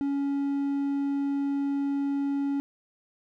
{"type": "tone", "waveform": "triangle", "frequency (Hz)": 280, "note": "C#4", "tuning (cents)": 18, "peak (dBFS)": -23, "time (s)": [0.01, 2.6], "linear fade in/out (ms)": 0, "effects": []}